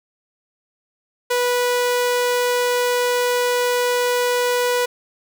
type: tone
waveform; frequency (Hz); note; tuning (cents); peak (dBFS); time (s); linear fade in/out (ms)
sawtooth; 490.7; B4; -11; -13; 1.3-4.86; 10
effects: none

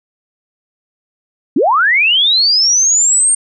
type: linear sweep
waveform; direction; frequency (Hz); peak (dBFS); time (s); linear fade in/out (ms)
sine; up; 220 to 8780; -8; 1.56-3.35; 5
effects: none

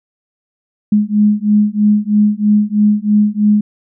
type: beating tone pair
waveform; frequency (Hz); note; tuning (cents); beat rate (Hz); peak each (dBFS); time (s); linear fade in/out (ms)
sine; 207.7 / 210.8; G#3 / G#3; 0 / +26; 3.1; -12; 0.92-3.61; 5
effects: none

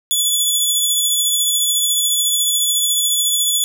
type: tone with tremolo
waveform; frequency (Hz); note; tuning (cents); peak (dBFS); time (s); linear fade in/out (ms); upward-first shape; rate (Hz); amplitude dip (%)
15% pulse; 3434; A7; -43; -6; 0.11-3.64; 0; triangle; 14; 30
effects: none

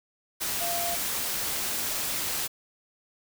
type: tone in noise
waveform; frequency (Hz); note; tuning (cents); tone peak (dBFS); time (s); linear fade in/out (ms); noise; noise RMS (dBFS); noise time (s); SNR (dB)
sine; 690; F5; -21; -31; 0.6-0.96; 20; white; -30; 0.4-2.48; -4
effects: none

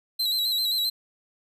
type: tone with vibrato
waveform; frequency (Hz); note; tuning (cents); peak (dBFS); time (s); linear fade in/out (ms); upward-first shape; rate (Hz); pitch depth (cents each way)
45% pulse; 4000; B7; +21; -22; 0.19-0.9; 10; square; 7.6; 46
effects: resampled to 32000 Hz

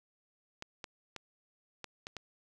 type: clicks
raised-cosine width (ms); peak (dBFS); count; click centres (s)
0.2; -24; 6; 0.624 / 0.842 / 1.163 / 1.843 / 2.069 / 2.167
effects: 10-bit

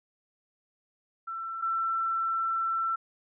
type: tone pair in turn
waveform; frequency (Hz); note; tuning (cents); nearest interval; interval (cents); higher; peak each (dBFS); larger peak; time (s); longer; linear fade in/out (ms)
sine; 1341 / 1341; E6 / E6; +29 / +29; unison; 0; neither; -33 / -26; second; 1.27-1.62 / 1.62-2.96; second; 10
effects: none

